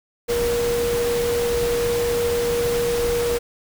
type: tone in noise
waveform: sine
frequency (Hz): 475.2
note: A#4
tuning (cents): +33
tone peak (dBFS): -19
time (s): 0.28-3.39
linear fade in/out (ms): 20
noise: pink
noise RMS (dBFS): -28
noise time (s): 0.28-3.39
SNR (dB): +6
effects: none